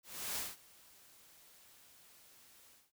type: noise with ADSR envelope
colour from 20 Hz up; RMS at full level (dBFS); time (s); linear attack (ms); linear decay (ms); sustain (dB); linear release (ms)
white; -38; 0.03-2.92; 340; 190; -24; 210
effects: none